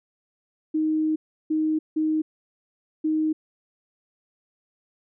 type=tone bursts at uneven times; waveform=sine; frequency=312 Hz; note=D#4; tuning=5 cents sharp; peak=-20 dBFS; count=4; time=0.74-1.16 / 1.5-1.79 / 1.96-2.22 / 3.04-3.33 s; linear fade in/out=10 ms; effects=none